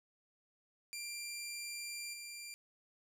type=tone with level steps; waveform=15% pulse; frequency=2376 Hz; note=D7; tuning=20 cents sharp; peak=-35 / -39 dBFS; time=0.93-2.54 s; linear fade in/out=0 ms; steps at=2.13 s; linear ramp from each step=10 ms; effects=none